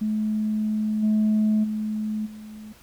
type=tone with level steps; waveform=sine; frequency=214.7 Hz; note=A3; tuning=42 cents flat; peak=-21 / -16 / -24 / -37 dBFS; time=0.01-2.73 s; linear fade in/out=10 ms; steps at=1.02 / 1.63 / 2.25 s; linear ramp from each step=20 ms; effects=tanh soft clip ceiling -15 dBFS + pink hiss -53 dBFS RMS until 2.82 s